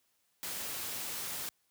white noise, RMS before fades -39 dBFS, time 0.43-1.49 s, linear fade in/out 0 ms, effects white hiss -75 dBFS RMS until 1.7 s + high-pass 60 Hz 12 dB/octave

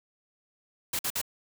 white noise bursts, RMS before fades -30 dBFS, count 3, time 0.93-1.215 s, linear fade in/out 5 ms, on 61 ms, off 51 ms, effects none

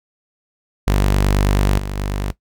sawtooth tone with level steps, 49.23 Hz, G1, 8 cents sharp, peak -9 / -19 / -16 dBFS, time 0.87-2.32 s, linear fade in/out 10 ms, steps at 1.78 / 1.97 s, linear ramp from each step 10 ms, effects noise-tail reverb RT60 0.1 s tail -17 dB re dry

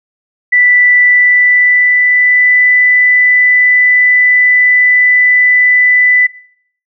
sine tone with pitch glide, 1975.5 to 1991.5 Hz, B6 to B6, 0 to +14 cents, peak -5 dBFS, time 0.52-6.27 s, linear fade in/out 10 ms, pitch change +14 cents, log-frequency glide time 0.99-2.63 s, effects noise-tail reverb RT60 0.6 s tail -19 dB re dry

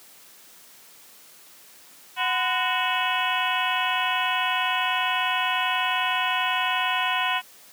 harmonic tone with a mistuned harmonic, 369.3 Hz, F#4, 3 cents flat, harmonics 2 / 3 / 4 / 5 / 6 / 7 / 8 / 9, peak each -29 / -27 / -30 / -32 / -34 / -29 / -30 / -35 dBFS, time 2.16-7.42 s, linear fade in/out 50 ms, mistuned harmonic 3, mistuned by -150 cents, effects white hiss -50 dBFS RMS until 7.72 s + high-pass 150 Hz 12 dB/octave

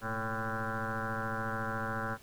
sine tone with frequency modulation, 784 Hz, G5, in tune, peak -32 dBFS, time 0.01-2.18 s, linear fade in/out 50 ms, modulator 113 Hz, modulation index 7.1, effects pink hiss -57 dBFS RMS until 2.22 s

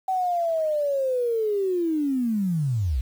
sine linear sweep, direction down, 763 to 54.7 Hz, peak -21 dBFS, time 0.08-3.01 s, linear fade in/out 5 ms, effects 8-bit

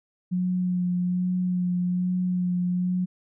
sine tone with vibrato, 180.2 Hz, F#3, 45 cents flat, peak -22 dBFS, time 0.31-3.06 s, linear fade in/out 20 ms, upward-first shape sine, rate 1.2 Hz, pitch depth 17 cents each way, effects none

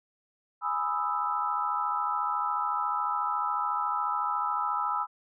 sine chord, E major seventh, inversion first, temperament equal, 830.6 / 987.8 / 1244.5 / 1318.5 Hz, G#5 / B5 / D#6 / E6, 0 / 0 / 0 / 0 cents, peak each -34 / -32 / -34 / -30 dBFS, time 0.61-5.07 s, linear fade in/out 50 ms, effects none

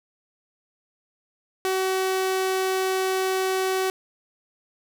sawtooth tone, 377.8 Hz, F#4, 36 cents sharp, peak -18 dBFS, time 1.65-3.9 s, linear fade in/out 0 ms, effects 9-bit

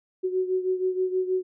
sine beating tone pair, 370 / 376.3 Hz, F#4 / F#4, 0 / +29 cents, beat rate 6.3 Hz, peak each -24 / -29 dBFS, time 0.23-1.43 s, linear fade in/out 20 ms, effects none

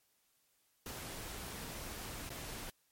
pink noise with dropouts, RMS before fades -45 dBFS, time 0.86-2.7 s, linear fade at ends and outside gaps 1 ms, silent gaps 2.293-2.303 s, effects white hiss -75 dBFS RMS until 2.91 s + MP3 64 kbps

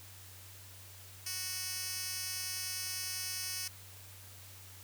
10% pulse tone with high-pass filter, 370 Hz, F#4, in tune, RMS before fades -39 dBFS, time 1.26-3.68 s, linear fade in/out 5 ms, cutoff 4700 Hz, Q 0.88, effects added 95 Hz sine -54 dBFS peak until 4.83 s + white hiss -54 dBFS RMS until 4.83 s

